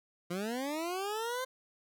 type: linear sweep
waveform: 20% pulse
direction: up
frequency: 168.9 to 523.3 Hz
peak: -29 dBFS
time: 0.3-1.45 s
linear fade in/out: 10 ms
effects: none